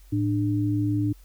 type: tone pair together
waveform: sine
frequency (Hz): 110 / 297.8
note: A2 / D4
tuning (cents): 0 / +24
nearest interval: octave + perfect fourth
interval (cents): 1724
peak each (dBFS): -24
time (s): 0.12-1.13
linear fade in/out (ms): 10
effects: added 46 Hz sine -47 dBFS peak until 1.24 s + white hiss -60 dBFS RMS until 1.24 s